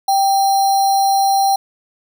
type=tone with sample-and-hold; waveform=sine; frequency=784 Hz; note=G5; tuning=in tune; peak=-11 dBFS; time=0.08-1.56 s; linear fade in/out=5 ms; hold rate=4900 Hz; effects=none